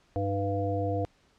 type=harmonic tone with a mistuned harmonic; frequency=98.8 Hz; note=G2; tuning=14 cents sharp; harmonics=1 / 3 / 5 / 7; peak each=-30 / -34 / -32 / -33 dBFS; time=0.16-1.05 s; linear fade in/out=0 ms; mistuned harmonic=3; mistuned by=+46 cents; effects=pink hiss -65 dBFS RMS until 1.38 s + low-pass 6000 Hz 12 dB/octave